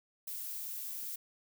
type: noise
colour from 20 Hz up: violet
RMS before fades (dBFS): -41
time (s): 0.27-1.16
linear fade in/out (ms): 5
effects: none